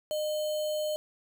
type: tone with sample-and-hold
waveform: sine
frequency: 610 Hz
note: D#5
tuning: 34 cents flat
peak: -28 dBFS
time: 0.11-0.96 s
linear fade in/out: 0 ms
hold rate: 3675 Hz
effects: none